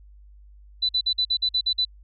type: tone bursts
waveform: sine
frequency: 3991 Hz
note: B7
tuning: 17 cents sharp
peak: -19 dBFS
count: 9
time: 0.82-1.851 s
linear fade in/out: 10 ms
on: 71 ms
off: 49 ms
effects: added 50 Hz sine -46 dBFS peak until 2.03 s